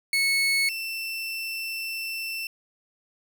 30% pulse tone pair in turn, 2200 / 2676 Hz, C#7 / E7, -14 / +25 cents, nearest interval minor third, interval 339 cents, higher second, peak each -18 / -27 dBFS, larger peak first, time 0.13-0.69 / 0.69-2.47 s, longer second, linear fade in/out 2 ms, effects none

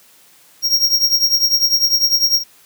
square tone with tremolo, 5588 Hz, F8, in tune, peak -9 dBFS, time 0.62-2.44 s, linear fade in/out 50 ms, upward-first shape triangle, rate 10 Hz, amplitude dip 85%, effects white hiss -49 dBFS RMS until 2.65 s + high-pass 100 Hz 12 dB/octave

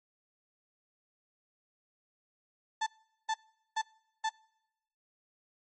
35% pulse tone bursts, 880 Hz, A5, in tune, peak -27 dBFS, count 4, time 2.81-4.294 s, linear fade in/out 10 ms, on 56 ms, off 420 ms, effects noise-tail reverb RT60 0.9 s tail -25 dB re dry + MP3 32 kbps

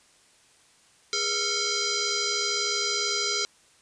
sine tone with frequency modulation, 412 Hz, G#4, 14 cents flat, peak -24 dBFS, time 1.13-3.45 s, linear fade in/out 0 ms, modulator 897 Hz, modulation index 6.6, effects white hiss -59 dBFS RMS until 3.81 s + resampled to 22050 Hz

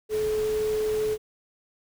sine tone in noise, 430 Hz, A4, 40 cents flat, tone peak -23 dBFS, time 0.09-1.18 s, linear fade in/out 50 ms, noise pink, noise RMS -39 dBFS, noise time 0.09-1.18 s, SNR +13 dB, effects none

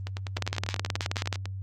two click trains, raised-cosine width 0.2 ms, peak -10 / -18 dBFS, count 19 / 15, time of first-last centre 0.37-1.327 / 0.07-1.456 s, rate 18.8 / 10.1 Hz, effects added 96 Hz sine -33 dBFS peak until 1.62 s + Opus 32 kbps

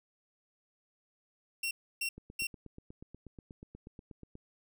sawtooth tone bursts, 2732 Hz, F7, 39 cents flat, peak -29 dBFS, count 3, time 1.63-2.47 s, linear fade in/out 5 ms, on 80 ms, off 300 ms
click train, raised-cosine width 3 ms, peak -35 dBFS, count 19, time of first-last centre 2.18-4.354 s, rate 8.28 Hz
effects none

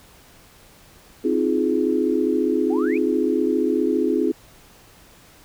sine chord, F minor seventh, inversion second, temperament just, 261.9 / 314.3 / 349.2 / 419.1 Hz, C4 / Eb4 / F4 / Ab4, +2 / +18 / 0 / +16 cents, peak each -23 dBFS, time 1.24-4.32 s, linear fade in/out 10 ms
sine exponential sweep, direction up, 712 to 2605 Hz, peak -31 dBFS, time 2.7-2.98 s, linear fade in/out 5 ms
effects pink hiss -50 dBFS RMS until 5.44 s

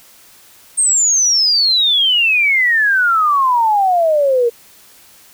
sine exponential sweep, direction down, 8650 to 460.5 Hz, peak -10 dBFS, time 0.77-4.5 s, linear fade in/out 20 ms, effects white hiss -45 dBFS RMS until 5.33 s

